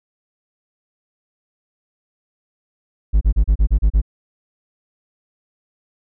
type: tone bursts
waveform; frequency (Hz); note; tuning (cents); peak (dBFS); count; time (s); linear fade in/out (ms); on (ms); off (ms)
triangle; 51.4; G#1; -17; -8; 8; 3.13-4.017; 20; 82; 33
effects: none